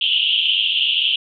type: band-pass noise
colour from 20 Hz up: white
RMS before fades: -18 dBFS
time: 0.01-1.16 s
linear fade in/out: 5 ms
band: 2800 to 3300 Hz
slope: 96 dB/octave
effects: none